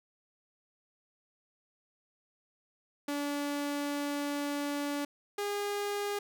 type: tone pair in turn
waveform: sawtooth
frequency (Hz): 287.9 / 408.1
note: D4 / G#4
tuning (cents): -34 / -30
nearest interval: tritone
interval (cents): 604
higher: second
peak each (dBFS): -28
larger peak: neither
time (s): 3.08-5.05 / 5.38-6.19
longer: first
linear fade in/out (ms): 5
effects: none